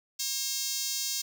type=tone with high-pass filter; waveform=5% pulse; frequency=540 Hz; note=C#5; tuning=45 cents flat; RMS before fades=-32 dBFS; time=0.19-1.22 s; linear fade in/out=10 ms; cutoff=5500 Hz; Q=1; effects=none